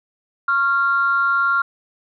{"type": "tone pair together", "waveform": "sine", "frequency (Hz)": [1100, 1389.6], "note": ["C#6", "F6"], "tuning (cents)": [-14, -9], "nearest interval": "major third", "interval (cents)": 405, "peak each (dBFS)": [-21, -15], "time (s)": [0.48, 1.62], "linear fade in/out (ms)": 5, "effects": ["tanh soft clip ceiling -8 dBFS"]}